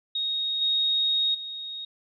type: tone with level steps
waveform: sine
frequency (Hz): 3744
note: A#7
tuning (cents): +7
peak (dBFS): -25 / -21 / -33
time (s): 0.15-1.85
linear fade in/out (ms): 5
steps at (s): 0.61 / 1.34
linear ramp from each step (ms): 10
effects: none